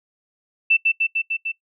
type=tone with echo; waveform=sine; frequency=2665 Hz; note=E7; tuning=18 cents sharp; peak=-12 dBFS; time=0.7-0.77 s; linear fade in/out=10 ms; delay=150 ms; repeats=5; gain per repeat=-2 dB; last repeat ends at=1.52 s; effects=noise-tail reverb RT60 0.1 s tail -21 dB re dry